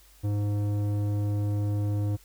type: tone with low-pass filter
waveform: square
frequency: 103 Hz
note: G#2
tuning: 14 cents flat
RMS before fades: -27 dBFS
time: 0.23-2.17 s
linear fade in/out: 20 ms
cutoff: 470 Hz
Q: 0.66
effects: added 50 Hz sine -56 dBFS peak until 2.24 s + white hiss -58 dBFS RMS until 2.24 s